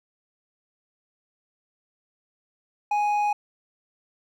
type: tone with hard clipping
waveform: sine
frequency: 830.6 Hz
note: G#5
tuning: in tune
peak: -22 dBFS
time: 2.91-3.33 s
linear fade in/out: 5 ms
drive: 5 dB
effects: none